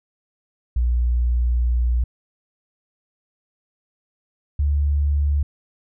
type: tone pair in turn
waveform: sine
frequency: 60.2 / 72.27 Hz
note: B1 / D2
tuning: -44 / -27 cents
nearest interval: minor third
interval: 317 cents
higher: second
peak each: -16 dBFS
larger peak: neither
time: 0.76-2.04 / 4.59-5.43 s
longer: first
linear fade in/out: 5 ms
effects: none